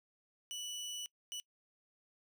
25% pulse tone bursts at uneven times, 2960 Hz, F#7, in tune, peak -37 dBFS, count 2, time 0.51-1.06 / 1.32-1.4 s, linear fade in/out 0 ms, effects noise-tail reverb RT60 0.1 s tail -23 dB re dry

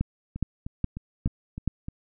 two click trains, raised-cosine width 5 ms, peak -22 / -12 dBFS, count 6 / 5, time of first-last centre 0.36-1.884 / 0.01-1.677 s, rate 3.28 / 2.4 Hz, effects none

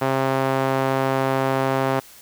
sawtooth tone with band-pass filter, 133.6 Hz, C3, 36 cents sharp, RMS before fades -21 dBFS, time 0.01-2 s, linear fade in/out 10 ms, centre 790 Hz, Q 0.88, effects white hiss -46 dBFS RMS until 2.21 s

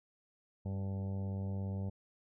harmonic tone with a mistuned harmonic, 97.2 Hz, G2, 14 cents flat, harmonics 1 / 2 / 3 / 4 / 5 / 6 / 7 / 8 / 9, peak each -36 / -41 / -57 / -54 / -53 / -54 / -60 / -61 / -61 dBFS, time 0.65-1.9 s, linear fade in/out 10 ms, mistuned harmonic 3, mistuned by -25 cents, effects none

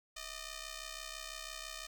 5% pulse ring-modulated tone, 610 Hz, D#5, 34 cents flat, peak -29 dBFS, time 0.16-1.87 s, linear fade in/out 10 ms, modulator 577 Hz, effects none

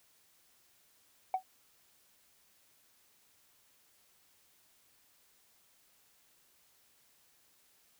sine tone with exponential decay, 752 Hz, F#5, 28 cents sharp, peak -23 dBFS, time 1.34-1.43 s, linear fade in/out 2 ms, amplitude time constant 18 ms, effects tanh soft clip ceiling -24 dBFS + white hiss -68 dBFS RMS until 7.99 s

